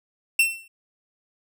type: tone with exponential decay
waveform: 45% pulse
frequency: 2698 Hz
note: E7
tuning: 40 cents sharp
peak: -13 dBFS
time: 0.39-0.68 s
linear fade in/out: 5 ms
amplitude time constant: 63 ms
effects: none